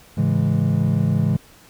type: chord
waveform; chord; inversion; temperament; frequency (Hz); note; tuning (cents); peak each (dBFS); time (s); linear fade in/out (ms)
triangle; A major seventh; none; equal with one note detuned; 107.55 / 138.59 / 164.81 / 207.7; A2 / C#3 / E3 / G#3; -39 / 0 / 0 / 0; -20 / -19 / -19 / -21; 0.17-1.37; 10
effects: pink hiss -49 dBFS RMS until 1.69 s